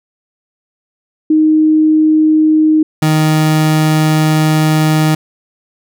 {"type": "tone pair in turn", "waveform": ["sine", "30% pulse"], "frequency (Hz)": [311.1, 155.55], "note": ["D#4", "D#3"], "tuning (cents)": [0, 0], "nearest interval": "octave", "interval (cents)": 1200, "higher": "first", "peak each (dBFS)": -6, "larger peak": "neither", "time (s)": [[1.3, 2.83], [3.02, 5.15]], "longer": "second", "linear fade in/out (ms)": 5, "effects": []}